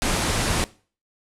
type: low-pass noise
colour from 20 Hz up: pink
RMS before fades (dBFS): -23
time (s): 0.02-0.64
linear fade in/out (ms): 0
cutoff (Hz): 11000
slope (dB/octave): 48
effects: noise-tail reverb RT60 0.4 s tail -20 dB re dry